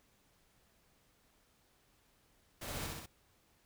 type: noise with echo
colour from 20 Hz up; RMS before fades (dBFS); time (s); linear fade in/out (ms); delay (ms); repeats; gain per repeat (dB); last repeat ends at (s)
pink; -44; 2.61-2.87; 10; 64; 3; -2; 3.062
effects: pink hiss -71 dBFS RMS until 3.65 s